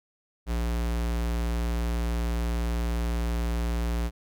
square tone, 58.27 Hz, A#1, in tune, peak -26 dBFS, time 0.46-4.11 s, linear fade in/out 50 ms, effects none

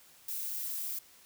violet noise, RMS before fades -37 dBFS, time 0.28-0.99 s, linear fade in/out 5 ms, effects white hiss -59 dBFS RMS until 1.25 s

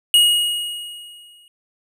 square tone with exponential decay, 2884 Hz, F#7, 45 cents flat, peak -9 dBFS, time 0.14-1.48 s, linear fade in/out 1 ms, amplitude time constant 290 ms, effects none

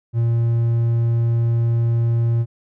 triangle tone, 116.54 Hz, A#2, in tune, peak -13 dBFS, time 0.13-2.46 s, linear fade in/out 50 ms, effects none

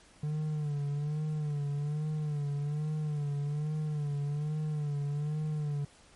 triangle tone with vibrato, 148.5 Hz, D3, 20 cents sharp, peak -28 dBFS, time 0.23-5.85 s, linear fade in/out 5 ms, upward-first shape sine, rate 1.2 Hz, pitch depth 64 cents each way, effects pink hiss -59 dBFS RMS until 6.15 s + MP3 48 kbps

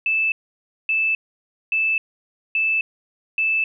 sine tone bursts, 2631 Hz, E7, 4 cents flat, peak -17 dBFS, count 5, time 0.06-3.64 s, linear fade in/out 2 ms, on 260 ms, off 570 ms, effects none

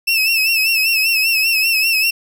30% pulse tone with vibrato, 2637 Hz, E7, in tune, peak -10 dBFS, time 0.07-2.11 s, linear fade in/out 10 ms, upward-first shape sine, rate 5.1 Hz, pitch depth 68 cents each way, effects none

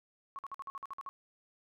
sine tone bursts, 1100 Hz, C#6, 14 cents flat, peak -39 dBFS, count 10, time 0.36-1.09 s, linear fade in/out 0 ms, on 28 ms, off 50 ms, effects none

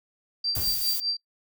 sine tone with tremolo, 4699 Hz, D8, in tune, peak -22 dBFS, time 0.44-1.17 s, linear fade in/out 5 ms, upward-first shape triangle, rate 5 Hz, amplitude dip 95%
violet noise, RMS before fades -29 dBFS, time 0.55-1 s, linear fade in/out 2 ms
brown noise with exponential decay, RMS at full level -28 dBFS, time 0.56-0.94 s, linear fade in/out 0 ms, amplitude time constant 81 ms
effects noise-tail reverb RT60 0.1 s tail -22 dB re dry

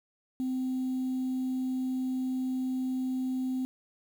sine tone, 257.8 Hz, C4, 26 cents flat, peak -27 dBFS, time 0.4-3.65 s, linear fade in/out 0 ms, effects tanh soft clip ceiling -25 dBFS + 9-bit

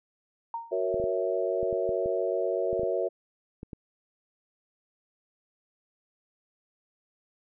sine tone with exponential decay, 924 Hz, A#5, 16 cents flat, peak -28 dBFS, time 0.54-0.84 s, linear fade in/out 2 ms, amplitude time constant 64 ms
sine chord, F# dominant seventh, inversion none, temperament equal, 370 / 466.2 / 554.4 / 659.3 Hz, F#4 / A#4 / C#5 / E5, 0 / 0 / 0 / 0 cents, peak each -31 dBFS, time 0.71-3.09 s, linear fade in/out 20 ms
clicks, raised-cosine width 3 ms, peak -26 dBFS, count 12, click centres 0.943 / 0.999 / 1.04 / 1.63 / 1.728 / 1.892 / 2.059 / 2.73 / 2.795 / 2.833 / 3.631 / 3.732 s
effects none

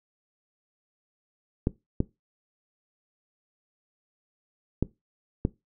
clicks, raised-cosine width 3 ms, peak -10 dBFS, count 4, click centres 1.671 / 2.004 / 4.826 / 5.451 s, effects noise-tail reverb RT60 0.2 s tail -19 dB re dry

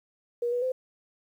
sine tone with pitch steps, 477.5 / 488.1 / 514 Hz, A#4 / B4 / C5, +42 / -20 / -31 cents, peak -25 dBFS, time 0.42-0.72 s, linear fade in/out 5 ms, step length 100 ms, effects 10-bit

